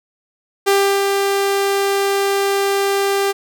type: tone with ADSR envelope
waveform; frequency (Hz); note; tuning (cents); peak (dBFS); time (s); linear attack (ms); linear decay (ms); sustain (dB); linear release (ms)
sawtooth; 396.2; G4; +18; -7; 0.66-3.33; 20; 330; -4; 25
effects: none